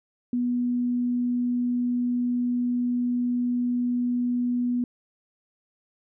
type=tone; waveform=sine; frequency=244.5 Hz; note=B3; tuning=17 cents flat; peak=-22 dBFS; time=0.33-4.84 s; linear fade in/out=2 ms; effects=none